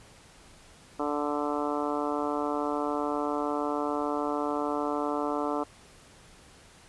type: harmonic tone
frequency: 146.83 Hz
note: D3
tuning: in tune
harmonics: 2 / 3 / 4 / 5 / 6 / 7 / 8 / 9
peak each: -32 / -34 / -35 / -36 / -37 / -37 / -38 / -39 dBFS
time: 0.99-5.64 s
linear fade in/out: 10 ms
effects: pink hiss -54 dBFS RMS until 6.88 s + resampled to 24000 Hz